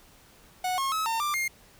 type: tone with pitch steps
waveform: 45% pulse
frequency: 735 / 1082 / 1286 / 908 / 1184 / 2124 Hz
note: F#5 / C#6 / E6 / A#5 / D6 / C7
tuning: -12 / -42 / -43 / -46 / +14 / +25 cents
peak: -26 dBFS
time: 0.64-1.48 s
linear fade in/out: 5 ms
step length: 140 ms
effects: pink hiss -56 dBFS RMS until 1.79 s